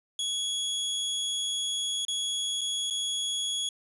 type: tone with dropouts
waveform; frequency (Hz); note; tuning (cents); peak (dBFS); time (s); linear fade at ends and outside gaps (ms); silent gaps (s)
sawtooth; 3349; G#7; +14; -25; 0.19-3.69; 2; 2.051-2.082 / 2.61-2.614 / 2.901-2.907
effects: resampled to 24000 Hz + 11-bit